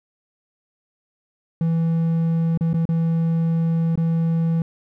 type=tone with dropouts; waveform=triangle; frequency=164.81 Hz; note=E3; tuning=in tune; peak=-15 dBFS; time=1.61-4.62 s; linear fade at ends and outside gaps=2 ms; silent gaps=2.575-2.609 / 2.732-2.742 / 2.854-2.89 / 3.956-3.975 s; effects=none